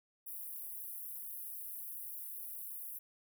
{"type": "high-pass noise", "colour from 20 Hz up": "pink", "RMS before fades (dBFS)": -45, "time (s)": [0.26, 2.99], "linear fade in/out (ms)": 10, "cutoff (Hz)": 11000, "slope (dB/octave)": 48, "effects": []}